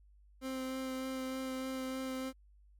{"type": "tone with vibrato", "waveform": "30% pulse", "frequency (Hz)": 261.6, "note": "C4", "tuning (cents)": 0, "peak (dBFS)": -34, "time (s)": [0.41, 2.33], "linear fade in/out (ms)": 50, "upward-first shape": "sine", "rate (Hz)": 3.3, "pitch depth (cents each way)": 10, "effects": ["added 50 Hz sine -59 dBFS peak until 2.79 s", "MP3 96 kbps"]}